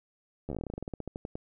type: slowing click train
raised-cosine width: 2 ms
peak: -23 dBFS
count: 21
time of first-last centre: 0.49-1.355 s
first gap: 12 ms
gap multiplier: 1.12
effects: none